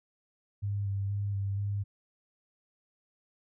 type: tone with vibrato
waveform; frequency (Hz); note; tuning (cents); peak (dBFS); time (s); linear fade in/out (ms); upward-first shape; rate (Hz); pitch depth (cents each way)
sine; 100; G2; +35; -29; 0.62-1.84; 20; square; 2.1; 20
effects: none